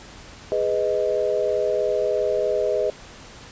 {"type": "chord", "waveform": "sine", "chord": "G# minor", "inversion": "none", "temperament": "just", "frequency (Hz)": [415.3, 498.4, 623], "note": ["G#4", "B4", "D#5"], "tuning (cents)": [0, 16, 2], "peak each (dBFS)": [-24, -24, -23], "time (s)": [0.52, 2.9], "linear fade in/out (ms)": 0, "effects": ["pink hiss -43 dBFS RMS until 3.51 s", "resampled to 16000 Hz"]}